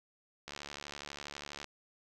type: click train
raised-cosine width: 0.2 ms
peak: -25 dBFS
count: 85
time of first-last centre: 0.48-1.643 s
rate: 72.2 Hz
effects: none